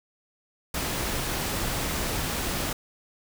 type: noise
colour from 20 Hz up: pink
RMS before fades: -29 dBFS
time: 0.74-2.73 s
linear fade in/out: 5 ms
effects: none